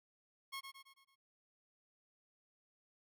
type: tone with echo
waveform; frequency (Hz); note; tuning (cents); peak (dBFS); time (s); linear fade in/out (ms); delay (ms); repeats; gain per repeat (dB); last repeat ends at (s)
15% pulse; 1087; C#6; -34; -36; 0.52-0.61; 20; 110; 5; -6; 1.16
effects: none